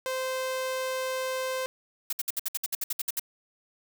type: tone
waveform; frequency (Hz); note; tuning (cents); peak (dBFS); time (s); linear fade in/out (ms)
sawtooth; 519; C5; -14; -25; 0.06-1.66; 0
type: noise bursts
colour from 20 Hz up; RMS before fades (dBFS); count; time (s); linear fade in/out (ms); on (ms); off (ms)
blue; -29; 13; 2.1-3.196; 5; 28; 61
effects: none